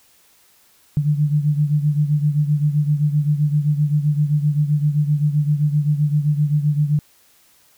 sine beating tone pair, 146.83 / 154.53 Hz, D3 / D#3, 0 / -12 cents, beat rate 7.7 Hz, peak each -16 / -21 dBFS, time 0.97-6.99 s, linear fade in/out 0 ms, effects white hiss -55 dBFS RMS until 7.77 s

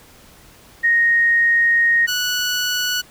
sine / 15% pulse tone pair in turn, 1864.7 / 1474.9 Hz, A#6 / F#6, 0 / -6 cents, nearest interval major third, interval 406 cents, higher first, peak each -12 dBFS, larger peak neither, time 0.83-2.07 / 2.07-3.02 s, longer first, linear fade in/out 20 ms, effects pink hiss -47 dBFS RMS until 3.1 s

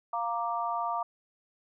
sine chord, Bb major, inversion second, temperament equal, 698.5 / 932.3 / 1174.7 Hz, F5 / Bb5 / D6, 0 / 0 / 0 cents, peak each -33 dBFS, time 0.13-1.03 s, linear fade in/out 5 ms, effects none

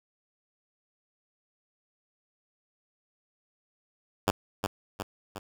5% pulse tone with echo, 100.9 Hz, G#2, 49 cents flat, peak -11 dBFS, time 4.27-4.31 s, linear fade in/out 10 ms, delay 360 ms, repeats 3, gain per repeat -5 dB, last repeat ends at 5.39 s, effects none

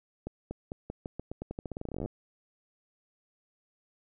accelerating click train, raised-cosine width 2 ms, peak -23 dBFS, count 26, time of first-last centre 0.27-2.059 s, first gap 240 ms, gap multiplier 0.87, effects none

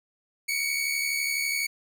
sawtooth tone pair together, 2217 / 2289 Hz, C#7 / D7, 0 / -45 cents, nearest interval minor second, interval 55 cents, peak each -24 / -27 dBFS, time 0.48-1.67 s, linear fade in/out 10 ms, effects none

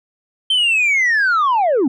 sine linear sweep, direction down, 3136 to 235.7 Hz, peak -10 dBFS, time 0.5-1.88 s, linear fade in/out 5 ms, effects tanh soft clip ceiling -11 dBFS

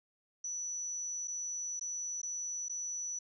sine tone with dropouts, 5930 Hz, F#8, 3 cents sharp, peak -36 dBFS, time 0.44-3.19 s, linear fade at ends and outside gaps 5 ms, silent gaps 1.275-1.279 / 1.796-1.81 / 2.217-2.23 / 2.685-2.695 s, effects none

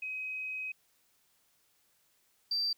sine tone pair in turn, 2529 / 4681 Hz, D#7 / D8, +28 / -7 cents, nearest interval major seventh, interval 1065 cents, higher second, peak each -35 / -28 dBFS, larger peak second, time 0.02-0.72 / 2.51-2.73 s, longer first, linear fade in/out 5 ms, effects tanh soft clip ceiling -24 dBFS + white hiss -71 dBFS RMS until 2.77 s

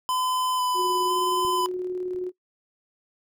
square tone with vibrato, 1009 Hz, B5, 37 cents sharp, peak -24 dBFS, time 0.09-1.66 s, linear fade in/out 0 ms, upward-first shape square, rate 1 Hz, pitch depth 11 cents each way
sine tone with tremolo, 364.4 Hz, F#4, 26 cents flat, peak -25 dBFS, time 0.74-2.32 s, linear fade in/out 50 ms, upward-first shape square, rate 19 Hz, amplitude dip 25%
clicks, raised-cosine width 5 ms, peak -30 / -40 dBFS, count 2, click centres 1.45 / 2.147 s
effects noise-tail reverb RT60 0.1 s tail -20 dB re dry

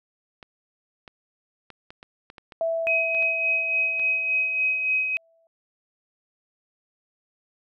clicks, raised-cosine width 0.3 ms, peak -26 dBFS, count 12, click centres 0.428 / 1.078 / 1.703 / 1.905 / 2.029 / 2.301 / 2.382 / 2.522 / 2.87 / 3.148 / 3.225 / 3.996 s
sine tone with exponential decay, 659.3 Hz, E5, in tune, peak -21 dBFS, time 2.61-5.47 s, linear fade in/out 1 ms, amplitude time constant 620 ms
sine tone with tremolo, 2530 Hz, D#7, 28 cents sharp, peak -19 dBFS, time 2.87-5.17 s, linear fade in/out 0 ms, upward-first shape sine, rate 3.5 Hz, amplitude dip 45%
effects none

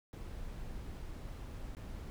brown noise with dropouts, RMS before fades -44 dBFS, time 0.13-2.1 s, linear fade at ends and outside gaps 0 ms, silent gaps 1.749-1.768 s, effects none

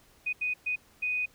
sine tone bursts at uneven times, 2489 Hz, D#7, in tune, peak -27 dBFS, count 4, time 0.26-0.33 / 0.41-0.54 / 0.66-0.76 / 1.02-1.26 s, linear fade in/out 10 ms, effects pink hiss -61 dBFS RMS until 1.34 s

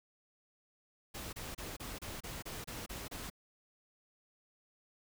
pink noise bursts, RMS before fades -44 dBFS, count 10, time 1.14-3.301 s, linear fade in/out 10 ms, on 190 ms, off 29 ms, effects none

